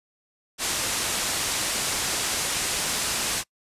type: low-pass noise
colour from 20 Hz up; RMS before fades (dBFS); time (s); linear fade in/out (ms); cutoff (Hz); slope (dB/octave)
white; -27; 0.58-3.44; 50; 9900; 24
effects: noise-tail reverb RT60 0.1 s tail -25 dB re dry + resampled to 32000 Hz